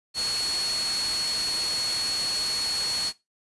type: tone in noise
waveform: sine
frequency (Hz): 4350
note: C#8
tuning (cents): -33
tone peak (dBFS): -25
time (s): 0.14-3.13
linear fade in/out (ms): 50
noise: white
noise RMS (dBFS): -31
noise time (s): 0.14-3.13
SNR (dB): +3
effects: noise-tail reverb RT60 0.2 s tail -17 dB re dry + resampled to 24000 Hz